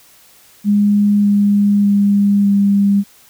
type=tone with pitch steps; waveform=sine; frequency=205.2 / 203.5 / 201.9 / 200.3 Hz; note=G#3 / G#3 / G#3 / G3; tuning=-21 / -35 / -49 / +38 cents; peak=-9 dBFS; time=0.64-3.04 s; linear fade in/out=50 ms; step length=600 ms; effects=white hiss -47 dBFS RMS until 3.29 s